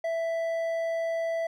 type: tone with hard clipping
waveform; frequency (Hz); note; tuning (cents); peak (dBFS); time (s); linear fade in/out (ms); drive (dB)
triangle; 661; E5; +5; -28; 0.04-1.47; 5; 9
effects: none